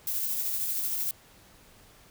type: noise with tremolo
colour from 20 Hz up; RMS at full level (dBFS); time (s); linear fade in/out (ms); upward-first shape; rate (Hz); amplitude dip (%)
violet; -29; 0.07-1.11; 2; sine; 13; 30
effects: pink hiss -56 dBFS RMS until 2.1 s